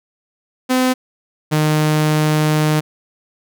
sawtooth tone pair in turn, 255.8 / 153.38 Hz, C4 / D#3, -39 / -24 cents, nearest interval major sixth, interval 885 cents, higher first, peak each -9 dBFS, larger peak neither, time 0.69-0.94 / 1.51-2.81 s, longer second, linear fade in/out 20 ms, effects none

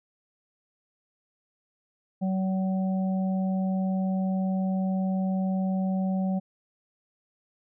harmonic tone, 189.1 Hz, F#3, 38 cents sharp, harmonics 1 / 3 / 4, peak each -24 / -37 / -38 dBFS, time 2.21-6.4 s, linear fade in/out 20 ms, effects none

